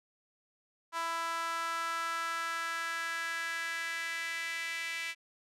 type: tone with high-pass filter sweep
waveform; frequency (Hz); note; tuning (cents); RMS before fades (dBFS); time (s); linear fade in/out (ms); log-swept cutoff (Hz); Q
sawtooth; 332; E4; +12; -36; 0.92-5.15; 50; 1100 to 2200; 3.7
effects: low-pass 11000 Hz 12 dB/octave